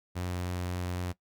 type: tone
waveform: sawtooth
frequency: 89.6 Hz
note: F2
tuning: 45 cents sharp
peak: -28 dBFS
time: 0.15-1.13 s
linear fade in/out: 20 ms
effects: noise-tail reverb RT60 0.1 s tail -19 dB re dry